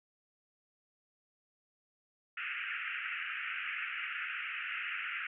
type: band-pass noise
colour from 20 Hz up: white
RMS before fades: -39 dBFS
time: 2.37-5.27 s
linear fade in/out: 5 ms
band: 1300 to 2800 Hz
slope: 96 dB/octave
effects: none